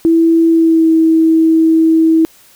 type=tone with pitch glide; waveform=sine; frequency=329.6 to 323 Hz; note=E4 to E4; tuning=0 to -35 cents; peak=-6 dBFS; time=0.05-2.25 s; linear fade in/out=0 ms; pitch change=-35 cents; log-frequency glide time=0.49-0.89 s; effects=white hiss -45 dBFS RMS until 2.55 s